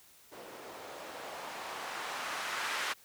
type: noise with low-pass filter sweep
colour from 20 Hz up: violet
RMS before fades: -40 dBFS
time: 0.31-2.94 s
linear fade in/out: 20 ms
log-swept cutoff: 450 to 1500 Hz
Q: 1.1
effects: white hiss -60 dBFS RMS until 3.04 s